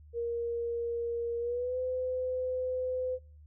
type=tone with pitch glide; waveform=sine; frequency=469.5 to 509 Hz; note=A#4 to C5; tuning=+12 to -48 cents; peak=-30 dBFS; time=0.13-3.19 s; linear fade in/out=50 ms; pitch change=+140 cents; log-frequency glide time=1.39-1.78 s; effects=noise-tail reverb RT60 0.4 s tail -25 dB re dry + added 75 Hz sine -51 dBFS peak until 3.46 s